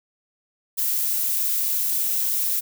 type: noise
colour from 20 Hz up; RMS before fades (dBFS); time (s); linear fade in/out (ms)
violet; -23; 0.77-2.61; 20
effects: none